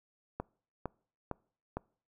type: click train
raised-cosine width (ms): 1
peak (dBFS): -21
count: 4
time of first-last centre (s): 0.4-1.77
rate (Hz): 2.19
effects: noise-tail reverb RT60 0.5 s tail -26 dB re dry